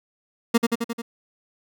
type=tone with echo; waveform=30% pulse; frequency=232.8 Hz; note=A#3; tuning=2 cents flat; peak=-11 dBFS; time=0.54-0.58 s; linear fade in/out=10 ms; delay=88 ms; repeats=5; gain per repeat=-3 dB; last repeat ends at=1.02 s; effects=none